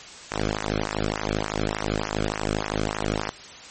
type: tone with flanger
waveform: sawtooth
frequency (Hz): 52.5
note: G#1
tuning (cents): +19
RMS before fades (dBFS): -27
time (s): 0.31-3.3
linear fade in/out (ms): 5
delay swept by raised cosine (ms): 0.24 to 1.1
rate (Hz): 3.4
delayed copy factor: -1
effects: white hiss -42 dBFS RMS until 3.7 s + MP3 32 kbps